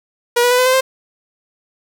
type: tone with pitch steps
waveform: sawtooth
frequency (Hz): 480 / 488.7 / 497.5 / 506.5 / 515.6 / 525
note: B4 / B4 / B4 / B4 / C5 / C5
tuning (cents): -49 / -18 / +13 / +44 / -26 / +6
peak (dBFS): -7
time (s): 0.36-0.81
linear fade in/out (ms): 10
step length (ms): 75
effects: none